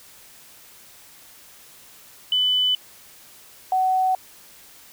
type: tone pair in turn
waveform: sine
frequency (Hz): 3000 / 750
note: F#7 / F#5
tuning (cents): +23 / +23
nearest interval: 2 octaves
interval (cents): 2400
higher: first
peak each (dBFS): -17 / -17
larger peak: neither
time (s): 2.32-2.75 / 3.72-4.15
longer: neither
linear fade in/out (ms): 2
effects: white hiss -48 dBFS RMS until 4.92 s